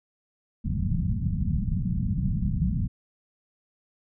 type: low-pass noise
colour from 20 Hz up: white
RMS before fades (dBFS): -26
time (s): 0.64-2.88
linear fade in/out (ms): 10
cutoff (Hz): 200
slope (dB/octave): 48
effects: none